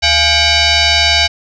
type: tone with frequency modulation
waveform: sine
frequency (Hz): 838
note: G#5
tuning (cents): +15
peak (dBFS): -8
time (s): 0.02-1.28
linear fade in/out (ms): 20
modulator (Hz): 762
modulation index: 6.1
effects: none